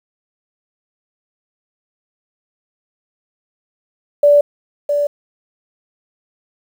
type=tone with echo; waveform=sine; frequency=581 Hz; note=D5; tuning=19 cents flat; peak=-6 dBFS; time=4.23-4.41 s; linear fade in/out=5 ms; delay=660 ms; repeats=1; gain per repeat=-7 dB; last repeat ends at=5.07 s; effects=7-bit